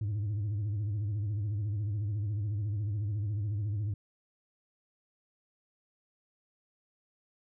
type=tone with vibrato; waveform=sine; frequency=103.83 Hz; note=G#2; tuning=in tune; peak=-27 dBFS; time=0.01-3.94 s; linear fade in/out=5 ms; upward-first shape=sine; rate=14 Hz; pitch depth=100 cents each way; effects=tanh soft clip ceiling -29 dBFS